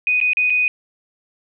sine tone with dropouts, 2489 Hz, D#7, in tune, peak -14 dBFS, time 0.07-0.68 s, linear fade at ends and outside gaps 1 ms, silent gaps 0.202-0.213 / 0.333-0.37 / 0.499-0.503 s, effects none

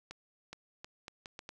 accelerating click train, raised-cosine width 0.2 ms, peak -27 dBFS, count 7, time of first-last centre 0.11-1.491 s, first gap 420 ms, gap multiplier 0.75, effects none

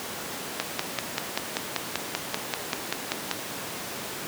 click train, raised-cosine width 0.2 ms, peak -7 dBFS, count 15, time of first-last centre 0.6-3.313 s, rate 5.16 Hz, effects pink hiss -34 dBFS RMS until 4.27 s + high-pass 200 Hz 12 dB/octave

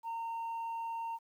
sine tone, 917 Hz, A#5, 29 cents flat, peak -33 dBFS, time 0.03-1.19 s, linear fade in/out 50 ms, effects tanh soft clip ceiling -35 dBFS + 11-bit

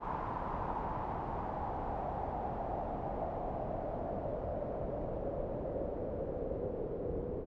pink noise with low-pass filter sweep, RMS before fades -38 dBFS, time 0-7.46 s, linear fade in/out 50 ms, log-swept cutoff 1000 to 460 Hz, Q 4.2, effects none

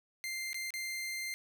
sawtooth tone with dropouts, 2093 Hz, C7, in tune, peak -33 dBFS, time 0.24-1.34 s, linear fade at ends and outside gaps 0 ms, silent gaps 0.531-0.544 / 0.705-0.739 s, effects none

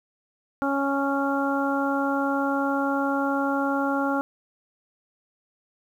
harmonic tone, 277.2 Hz, C#4, in tune, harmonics 1 / 2 / 3 / 4 / 5, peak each -25 / -29 / -29 / -33 / -29 dBFS, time 0.62-4.21 s, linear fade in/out 0 ms, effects 9-bit

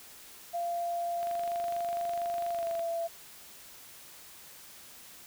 sine tone with pitch glide, 690 to 672.7 Hz, F5 to E5, -21 to +35 cents, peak -30 dBFS, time 0.53-3.08 s, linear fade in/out 20 ms, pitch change -44 cents, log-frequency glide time 2.51-2.66 s
click train, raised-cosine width 0.3 ms, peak -29 dBFS, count 39, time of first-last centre 1.23-2.794 s, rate 24.3 Hz
effects white hiss -51 dBFS RMS until 5.26 s

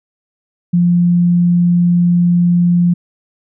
sine tone, 174.61 Hz, F3, in tune, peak -8 dBFS, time 0.73-2.94 s, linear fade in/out 10 ms, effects none

